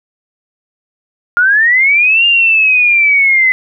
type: linear two-way sweep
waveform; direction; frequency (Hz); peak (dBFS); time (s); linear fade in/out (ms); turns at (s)
sine; up then down; 1397 to 2816 to 2020; -6; 1.37-3.52; 0; 2.26
effects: none